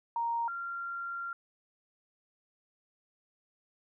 sine tone pair in turn, 932.3 / 1382.4 Hz, A#5 / F6, 0 / -18 cents, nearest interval perfect fifth, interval 682 cents, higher second, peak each -29 / -35 dBFS, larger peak first, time 0.16-0.48 / 0.48-1.33 s, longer second, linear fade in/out 2 ms, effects none

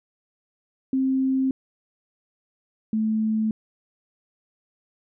sine tone pair in turn, 264.3 / 218.4 Hz, C4 / A3, +18 / -13 cents, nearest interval minor third, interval 331 cents, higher first, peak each -19 / -20 dBFS, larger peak first, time 0.93-1.51 / 2.93-3.51 s, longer neither, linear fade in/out 2 ms, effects none

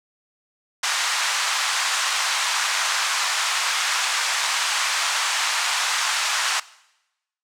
pink band-pass noise, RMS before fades -23 dBFS, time 0.83-6.6 s, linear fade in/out 5 ms, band 960 to 8200 Hz, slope 24 dB/octave, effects noise-tail reverb RT60 0.9 s tail -20 dB re dry

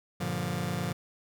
sawtooth chord, G minor seventh, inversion none, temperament just, 98 / 117.6 / 147 / 176.4 Hz, G2 / Bb2 / D3 / F3, 0 / +16 / +2 / +18 cents, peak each -34 / -33 / -31 / -29 dBFS, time 0.2-0.93 s, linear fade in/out 10 ms, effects none

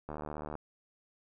click train, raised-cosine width 1 ms, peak -26 dBFS, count 36, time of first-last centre 0.09-0.554 s, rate 75.5 Hz, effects none

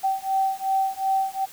sine beating tone pair, 771 / 773.7 Hz, G5 / G5, -29 / -23 cents, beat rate 2.7 Hz, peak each -24 dBFS, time 0.03-1.46 s, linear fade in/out 20 ms, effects white hiss -45 dBFS RMS until 1.52 s

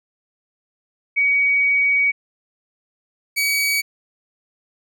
sine / sawtooth tone pair in turn, 2257 / 2268 Hz, C#7 / C#7, +31 / +39 cents, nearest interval unison, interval 8 cents, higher second, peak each -14 dBFS, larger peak neither, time 1.16-2.12 / 3.36-3.82 s, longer first, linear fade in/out 20 ms, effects none

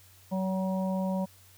harmonic tone with a mistuned harmonic, 188.4 Hz, F#3, 32 cents sharp, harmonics 1 / 3 / 4 / 5, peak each -28 / -34 / -43 / -39 dBFS, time 0.31-1.26 s, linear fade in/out 20 ms, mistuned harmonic 5, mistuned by +16 cents, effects added 94 Hz sine -58 dBFS peak until 1.57 s + white hiss -58 dBFS RMS until 1.57 s

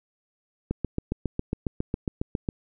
click train, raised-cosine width 3 ms, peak -13 dBFS, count 14, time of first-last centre 0.71-2.488 s, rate 7.31 Hz, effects none

